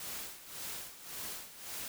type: noise with tremolo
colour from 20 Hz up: white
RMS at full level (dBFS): -41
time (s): 0-1.88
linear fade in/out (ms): 2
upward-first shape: sine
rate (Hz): 1.8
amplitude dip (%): 75
effects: none